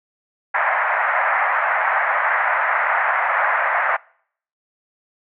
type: band-pass noise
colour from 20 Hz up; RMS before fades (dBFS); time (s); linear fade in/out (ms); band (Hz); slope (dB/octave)
white; -19; 0.54-3.97; 10; 620 to 2000; 48
effects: noise-tail reverb RT60 0.6 s tail -25 dB re dry